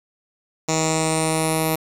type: tone with low-pass filter sweep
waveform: 10% pulse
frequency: 159.1 Hz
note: D#3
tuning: 39 cents sharp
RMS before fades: -21 dBFS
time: 0.68-1.76 s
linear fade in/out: 10 ms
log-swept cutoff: 6700 to 12000 Hz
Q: 6.6
effects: 7-bit